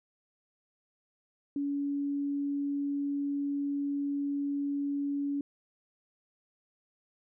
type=tone; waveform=sine; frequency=283.4 Hz; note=C#4; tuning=38 cents sharp; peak=-29 dBFS; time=1.56-5.41 s; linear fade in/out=2 ms; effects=none